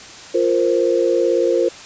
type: chord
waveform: sine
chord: F suspended fourth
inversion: none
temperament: just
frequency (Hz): 349.2 / 465.6 / 523.8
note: F4 / Bb4 / C5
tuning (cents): 0 / -2 / +2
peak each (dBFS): -18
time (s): 0.34-1.69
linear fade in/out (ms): 10
effects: white hiss -37 dBFS RMS until 1.85 s + resampled to 16000 Hz